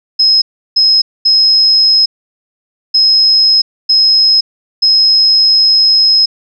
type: tone bursts at uneven times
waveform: sine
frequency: 5130 Hz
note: E8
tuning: 48 cents flat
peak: -5 dBFS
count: 6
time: 0.19-0.42 / 0.76-1.02 / 1.25-2.06 / 2.94-3.62 / 3.89-4.41 / 4.82-6.26 s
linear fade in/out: 10 ms
effects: none